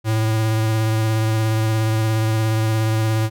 square tone with vibrato, 110.3 Hz, A2, 5 cents sharp, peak -17 dBFS, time 0.04-3.3 s, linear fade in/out 50 ms, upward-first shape triangle, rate 17 Hz, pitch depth 22 cents each way, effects none

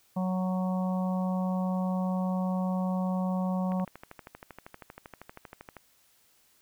harmonic tone, 185 Hz, F#3, in tune, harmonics 1 / 3 / 4 / 5 / 6, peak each -27 / -37 / -39 / -41 / -43 dBFS, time 0.16-3.85 s, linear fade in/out 10 ms
click train, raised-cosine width 0.5 ms, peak -28 dBFS, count 27, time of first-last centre 3.72-5.767 s, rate 12.7 Hz
effects white hiss -65 dBFS RMS until 6.61 s

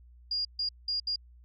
sine tone bursts at uneven times, 4833 Hz, D8, 49 cents sharp, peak -28 dBFS, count 4, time 0.31-0.45 / 0.59-0.69 / 0.88-1 / 1.07-1.16 s, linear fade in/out 5 ms, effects added 60 Hz sine -52 dBFS peak until 1.44 s

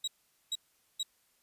35% pulse tone bursts, 3841 Hz, B7, 49 cents flat, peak -29 dBFS, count 3, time 0.04-1.031 s, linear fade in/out 5 ms, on 37 ms, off 440 ms, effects white hiss -71 dBFS RMS until 1.42 s + resampled to 32000 Hz

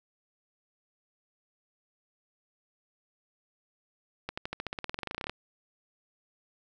accelerating click train, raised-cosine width 0.3 ms, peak -18 dBFS, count 21, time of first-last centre 4.29-5.296 s, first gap 85 ms, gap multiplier 0.94, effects none

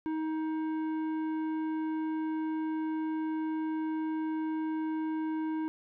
sine tone with tanh clipping, 315.1 Hz, D#4, 22 cents sharp, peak -32 dBFS, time 0.06-5.68 s, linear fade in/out 0 ms, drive 11 dB, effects none

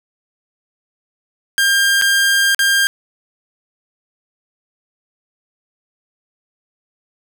sawtooth tone with dropouts, 1601 Hz, G6, 36 cents sharp, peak -8 dBFS, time 1.58-2.87 s, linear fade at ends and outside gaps 0 ms, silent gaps 2.014-2.021 / 2.547-2.592 s, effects none

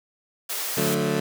white high-pass noise, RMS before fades -29 dBFS, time 0.49-0.95 s, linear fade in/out 10 ms, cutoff 360 Hz, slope 24 dB/octave
20% pulse chord, D major, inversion none, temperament equal with one note detuned, 146.83 / 182.13 / 220 Hz, D3 / F#3 / A3, 0 / -27 / 0 cents, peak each -22 dBFS, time 0.77-1.2 s, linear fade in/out 5 ms
effects none

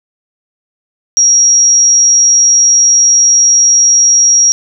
sine tone, 5660 Hz, F8, 22 cents sharp, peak -4 dBFS, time 1.17-4.52 s, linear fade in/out 0 ms, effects none

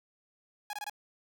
sawtooth tone bursts, 830.6 Hz, G#5, in tune, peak -32 dBFS, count 4, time 0.7-0.897 s, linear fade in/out 2 ms, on 32 ms, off 23 ms, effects none

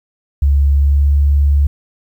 sine tone with pitch glide, 70.4 to 71.42 Hz, C#2 to D2, +27 to -48 cents, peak -8 dBFS, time 0.42-1.67 s, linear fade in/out 5 ms, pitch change +25 cents, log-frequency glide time 0.74-1.14 s, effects 8-bit

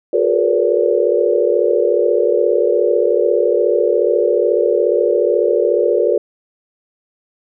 sine tone cluster, 361.1 / 418.5 / 460.9 / 495.1 / 573 Hz, F#4 / G#4 / A#4 / B4 / D5, -42 / +13 / -20 / +4 / -43 cents, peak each -18 dBFS, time 0.13-6.18 s, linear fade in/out 5 ms, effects none

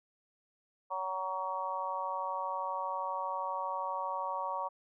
harmonic tone, 187.5 Hz, F#3, 23 cents sharp, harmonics 3 / 4 / 5 / 6, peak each -41 / -42 / -36 / -38 dBFS, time 0.9-4.69 s, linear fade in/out 20 ms, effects none

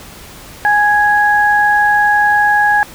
sine tone pair together, 830.6 / 1661.2 Hz, G#5 / G#6, 0 / 0 cents, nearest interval octave, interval 1200 cents, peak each -11 dBFS, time 0.65-2.83 s, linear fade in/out 0 ms, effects pink hiss -35 dBFS RMS until 2.94 s

